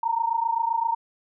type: tone pair together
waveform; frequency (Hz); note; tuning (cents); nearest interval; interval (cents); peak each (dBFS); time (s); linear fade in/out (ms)
sine; 910 / 937.7; A#5 / A#5; -42 / +10; minor second; 52; -24 / -25; 0.03-0.95; 5
effects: none